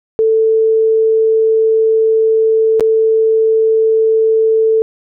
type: tone with dropouts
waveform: sine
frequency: 443.2 Hz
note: A4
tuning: 13 cents sharp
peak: -8 dBFS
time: 0.19-4.82 s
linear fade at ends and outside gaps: 0 ms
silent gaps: 2.797-2.807 s
effects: none